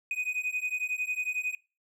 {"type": "beating tone pair", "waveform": "triangle", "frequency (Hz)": [2489, 2500], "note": ["D#7", "D#7"], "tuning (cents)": [0, 8], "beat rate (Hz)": 11, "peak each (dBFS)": [-31, -31], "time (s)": [0.11, 1.55], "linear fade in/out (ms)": 2, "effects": ["noise-tail reverb RT60 0.3 s tail -22 dB re dry"]}